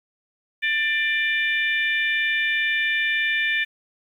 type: harmonic tone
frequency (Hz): 593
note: D5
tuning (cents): +17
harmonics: 3 / 4 / 5 / 6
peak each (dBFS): -22 / -24 / -32 / -31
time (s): 0.62-3.65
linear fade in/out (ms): 20
effects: 9-bit